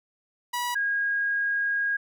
sawtooth / sine tone pair in turn, 972 / 1634.7 Hz, B5 / G#6, -28 / -28 cents, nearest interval major sixth, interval 900 cents, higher second, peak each -23 dBFS, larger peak neither, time 0.53-0.75 / 0.75-1.97 s, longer second, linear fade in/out 10 ms, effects none

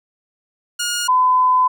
10% pulse / sine tone pair in turn, 1431 / 1011.9 Hz, F6 / B5, +42 / +42 cents, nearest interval tritone, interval 600 cents, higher first, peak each -11 dBFS, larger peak neither, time 0.79-1.08 / 1.08-1.68 s, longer second, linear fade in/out 10 ms, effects none

